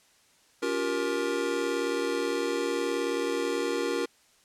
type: chord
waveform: square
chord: G half-diminished seventh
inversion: second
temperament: just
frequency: 282.2 / 352.8 / 392 / 470.4 Hz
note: Db4 / F4 / G4 / Bb4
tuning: +31 / +18 / 0 / +16 cents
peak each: -35 / -33 / -35 / -31 dBFS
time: 0.62-4.06 s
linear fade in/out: 10 ms
effects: white hiss -62 dBFS RMS until 4.44 s + low-pass 9000 Hz 12 dB/octave